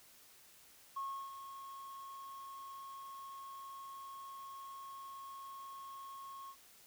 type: tone with ADSR envelope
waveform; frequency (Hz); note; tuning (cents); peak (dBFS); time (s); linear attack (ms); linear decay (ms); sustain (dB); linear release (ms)
triangle; 1090; C#6; -29; -34; 0.96-6.56; 11; 330; -11; 68
effects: tanh soft clip ceiling -35 dBFS + white hiss -62 dBFS RMS until 6.86 s